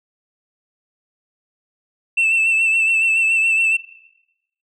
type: tone with vibrato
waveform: sine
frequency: 2664 Hz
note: E7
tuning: 18 cents sharp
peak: -11 dBFS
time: 2.17-3.77 s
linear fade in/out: 10 ms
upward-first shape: sine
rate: 7.1 Hz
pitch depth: 33 cents each way
effects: noise-tail reverb RT60 0.9 s tail -20 dB re dry + tanh soft clip ceiling -12 dBFS